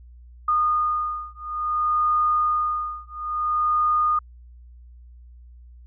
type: beating tone pair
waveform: sine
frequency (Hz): 1225 / 1225.58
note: D#6 / D#6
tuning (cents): -27 / -27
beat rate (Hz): 0.58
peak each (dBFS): -23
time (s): 0.48-4.19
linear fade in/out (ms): 5
effects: added 60 Hz sine -43 dBFS peak until 5.86 s